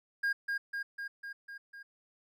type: tone with echo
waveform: triangle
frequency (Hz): 1620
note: G#6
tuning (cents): -43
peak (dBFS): -26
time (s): 0.23-0.33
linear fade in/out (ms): 10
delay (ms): 250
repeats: 6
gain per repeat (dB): -3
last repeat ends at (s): 1.83
effects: none